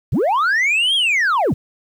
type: linear two-way sweep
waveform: sine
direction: up then down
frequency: 73.42 to 3322 to 73.42 Hz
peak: -11 dBFS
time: 0.12-1.54 s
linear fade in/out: 10 ms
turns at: 0.95 s
effects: tanh soft clip ceiling -13 dBFS + 8-bit

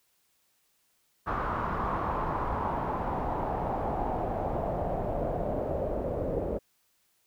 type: noise with low-pass filter sweep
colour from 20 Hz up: pink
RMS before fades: -31 dBFS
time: 1.26-6.59 s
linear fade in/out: 20 ms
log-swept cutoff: 1200 to 520 Hz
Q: 3.5
effects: white hiss -71 dBFS RMS until 7.26 s

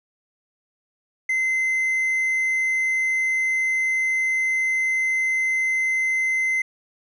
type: tone with hard clipping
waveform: sine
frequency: 2063 Hz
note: C7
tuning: 25 cents flat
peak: -20 dBFS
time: 1.29-6.62 s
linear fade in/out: 5 ms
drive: 2 dB
effects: none

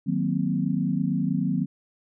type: chord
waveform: sine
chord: C half-diminished seventh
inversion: first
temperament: equal with one note detuned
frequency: 155.56 / 185 / 233.1 / 259.4 Hz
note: Eb3 / Gb3 / Bb3 / C4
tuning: 0 / 0 / 0 / -15 cents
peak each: -28 / -26 / -29 / -28 dBFS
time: 0.06-1.66 s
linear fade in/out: 20 ms
effects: none

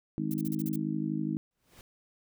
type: harmonic tone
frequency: 52.2 Hz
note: G#1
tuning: 10 cents sharp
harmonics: 3 / 4 / 5 / 6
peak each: -35 / -34 / -36 / -34 dBFS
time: 0.18-1.37 s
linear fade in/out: 0 ms
type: noise bursts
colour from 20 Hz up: violet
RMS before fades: -42 dBFS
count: 7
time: 0.31-0.758 s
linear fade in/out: 0 ms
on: 28 ms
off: 42 ms
type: noise with exponential growth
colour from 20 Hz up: pink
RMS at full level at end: -50 dBFS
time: 1.51-1.81 s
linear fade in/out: 1 ms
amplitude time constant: 65 ms
effects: none

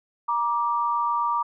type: tone pair together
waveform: sine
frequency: 947 / 1174.7 Hz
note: A#5 / D6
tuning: +27 / 0 cents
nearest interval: major third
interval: 373 cents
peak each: -24 dBFS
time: 0.28-1.43 s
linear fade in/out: 10 ms
effects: none

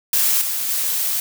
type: noise with level steps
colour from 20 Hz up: blue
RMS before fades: -17 / -23 / -21 dBFS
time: 0.13-1.2 s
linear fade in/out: 2 ms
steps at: 0.41 / 0.68 s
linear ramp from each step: 10 ms
effects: none

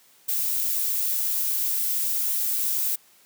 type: noise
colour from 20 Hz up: violet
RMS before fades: -25 dBFS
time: 0.28-2.96 s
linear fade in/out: 10 ms
effects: white hiss -57 dBFS RMS until 3.25 s + high-pass 150 Hz 12 dB/octave

